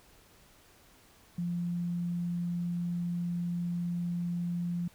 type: tone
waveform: sine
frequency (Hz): 173.7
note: F3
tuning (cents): -9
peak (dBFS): -30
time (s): 1.38-4.88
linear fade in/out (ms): 5
effects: pink hiss -60 dBFS RMS until 4.94 s